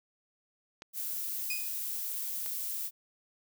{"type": "clicks", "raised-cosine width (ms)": 0.2, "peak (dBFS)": -27, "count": 2, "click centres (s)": [0.821, 2.462]}
{"type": "noise", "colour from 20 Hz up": "violet", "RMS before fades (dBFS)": -36, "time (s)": [0.93, 2.91], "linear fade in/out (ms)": 50}
{"type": "tone with exponential decay", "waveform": "sawtooth", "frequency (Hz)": 2489, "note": "D#7", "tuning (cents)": 0, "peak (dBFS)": -27, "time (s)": [1.5, 1.79], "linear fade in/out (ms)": 5, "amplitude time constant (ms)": 62}
{"effects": []}